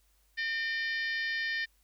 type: harmonic tone with a mistuned harmonic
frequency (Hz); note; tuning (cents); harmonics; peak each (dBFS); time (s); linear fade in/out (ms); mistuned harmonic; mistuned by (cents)
606; D#5; -46; 3 / 4 / 5 / 6 / 7 / 8 / 9; -31 / -41 / -44 / -45 / -46 / -44 / -52; 0.37-1.66; 20; 4; -46
effects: added 50 Hz sine -67 dBFS peak until 1.83 s + white hiss -71 dBFS RMS until 1.83 s